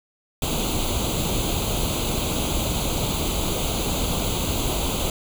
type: noise with comb filter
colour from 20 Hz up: pink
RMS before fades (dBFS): -24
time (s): 0.42-5.1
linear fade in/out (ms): 2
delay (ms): 0.28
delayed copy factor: +0.85
effects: none